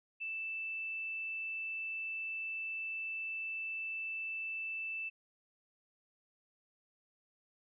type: tone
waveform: sine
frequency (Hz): 2646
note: E7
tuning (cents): +6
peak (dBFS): -37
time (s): 0.2-5.1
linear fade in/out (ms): 20
effects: none